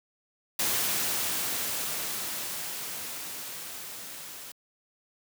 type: noise with level ramp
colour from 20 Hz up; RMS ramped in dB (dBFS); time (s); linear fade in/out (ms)
white; -27 to -43; 0.59-4.52; 5
effects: high-pass 100 Hz 12 dB/octave